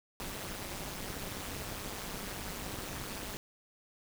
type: noise with amplitude modulation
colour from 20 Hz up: pink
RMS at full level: -37 dBFS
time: 0.2-3.37 s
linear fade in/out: 0 ms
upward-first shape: sine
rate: 203 Hz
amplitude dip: 90%
effects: none